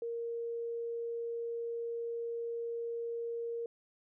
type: tone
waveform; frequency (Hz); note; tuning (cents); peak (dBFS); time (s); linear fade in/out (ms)
sine; 466.2; A#4; 0; -35; 0.02-3.66; 2
effects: none